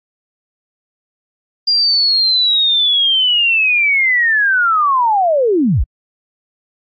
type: linear sweep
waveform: sine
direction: down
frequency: 4828 to 31.17 Hz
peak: -10 dBFS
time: 1.67-5.84 s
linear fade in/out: 10 ms
effects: AAC 64 kbps